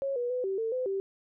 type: tone with pitch steps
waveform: sine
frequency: 548 / 485 / 501 / 386 / 449.7 / 509 / 389.3 Hz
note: C#5 / B4 / B4 / G4 / A4 / C5 / G4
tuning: -20 / -31 / +25 / -27 / +38 / -48 / -12 cents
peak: -28 dBFS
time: 0.02-1 s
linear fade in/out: 0 ms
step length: 140 ms
effects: none